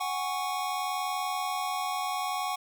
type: chord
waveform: square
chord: F# suspended second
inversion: none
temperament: equal with one note detuned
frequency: 740 / 820.6 / 1108.7 Hz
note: F#5 / G#5 / C#6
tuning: 0 / -21 / 0 cents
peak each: -34 / -36 / -34 dBFS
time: 0-2.56 s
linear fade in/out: 10 ms
effects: none